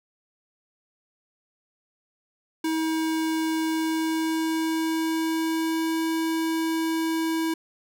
square tone with pitch glide, 320 to 324.5 Hz, D#4 to E4, +49 to -27 cents, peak -24 dBFS, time 2.64-7.54 s, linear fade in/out 5 ms, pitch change +24 cents, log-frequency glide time 3.66-6.05 s, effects none

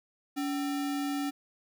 sine tone with sample-and-hold, 283.8 Hz, C#4, 41 cents sharp, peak -29 dBFS, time 0.36-1.31 s, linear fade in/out 20 ms, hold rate 1050 Hz, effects none

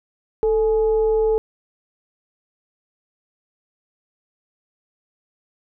sine tone with frequency modulation, 440 Hz, A4, in tune, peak -15 dBFS, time 0.43-1.38 s, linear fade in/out 0 ms, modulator 403 Hz, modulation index 0.35, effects none

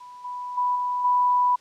sine tone with level steps, 987.8 Hz, B5, in tune, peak -40 / -30 / -20 / -23 / -17 dBFS, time 0-1.56 s, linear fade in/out 10 ms, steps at 0.24 / 0.57 / 0.75 / 1.04 s, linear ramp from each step 10 ms, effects white hiss -56 dBFS RMS until 1.6 s + low-pass 6000 Hz 12 dB/octave

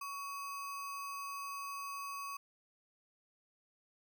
sine tone with sample-and-hold, 1122 Hz, C#6, 21 cents sharp, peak -40 dBFS, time 0.01-2.37 s, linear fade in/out 5 ms, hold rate 3675 Hz, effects none

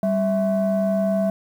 sine tone pair together, 195.33 / 657 Hz, G3 / E5, -6 / -6 cents, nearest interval octave + major sixth, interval 2100 cents, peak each -19 dBFS, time 0.03-1.3 s, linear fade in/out 2 ms, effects tanh soft clip ceiling -14 dBFS + 8-bit

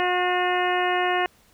harmonic tone with a mistuned harmonic, 360.8 Hz, F#4, 44 cents flat, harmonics 1 / 2 / 3 / 4 / 5 / 6 / 7 / 8, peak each -26 / -24 / -29 / -32 / -28 / -34 / -34 / -33 dBFS, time 0-1.26 s, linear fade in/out 0 ms, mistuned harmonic 6, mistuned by -53 cents, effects pink hiss -58 dBFS RMS until 1.53 s

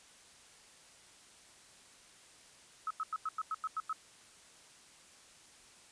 sine tone bursts, 1286 Hz, E6, 43 cents flat, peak -33 dBFS, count 9, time 2.87-3.929 s, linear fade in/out 2 ms, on 35 ms, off 93 ms, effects white hiss -59 dBFS RMS until 5.91 s + resampled to 22050 Hz

